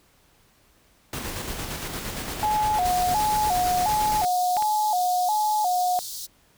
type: noise with tremolo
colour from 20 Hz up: pink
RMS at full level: -31 dBFS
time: 1.13-4.25 s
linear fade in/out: 2 ms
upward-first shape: square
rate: 8.7 Hz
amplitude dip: 30%
type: tone with vibrato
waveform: sine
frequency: 784 Hz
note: G5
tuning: in tune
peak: -20 dBFS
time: 2.43-5.99 s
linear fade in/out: 0 ms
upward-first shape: square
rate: 1.4 Hz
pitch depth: 140 cents each way
type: high-pass noise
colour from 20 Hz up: pink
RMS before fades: -35 dBFS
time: 2.84-6.27 s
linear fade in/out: 20 ms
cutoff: 3800 Hz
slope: 48 dB/octave
type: clicks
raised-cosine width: 0.3 ms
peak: -18 dBFS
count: 2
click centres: 4.568 / 4.624 s
effects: pink hiss -60 dBFS RMS until 6.57 s